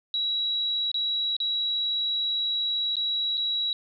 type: tone with dropouts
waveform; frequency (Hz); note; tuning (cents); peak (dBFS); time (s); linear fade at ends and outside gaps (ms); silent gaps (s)
sine; 3887; B7; -28; -24; 0.14-3.73; 1; 0.916-0.943 / 1.366-1.402 / 2.956-2.967 / 3.372-3.377
effects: none